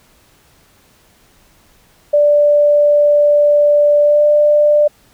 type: tone with pitch glide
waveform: sine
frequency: 587 to 593.5 Hz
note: D5 to D5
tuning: -1 to +18 cents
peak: -7 dBFS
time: 2.13-4.88 s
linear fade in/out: 10 ms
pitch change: +19 cents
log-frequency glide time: 4.02-4.23 s
effects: pink hiss -51 dBFS RMS until 5.13 s